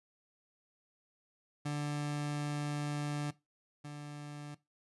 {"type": "tone pair in turn", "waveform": "30% pulse", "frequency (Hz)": [146.83, 146.83], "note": ["D3", "D3"], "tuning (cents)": [0, 0], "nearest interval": "unison", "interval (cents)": 0, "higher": "neither", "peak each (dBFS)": [-31, -40], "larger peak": "first", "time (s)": [[1.65, 3.31], [3.84, 4.55]], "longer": "first", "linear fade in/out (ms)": 10, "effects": ["noise-tail reverb RT60 0.2 s tail -18 dB re dry", "resampled to 24000 Hz"]}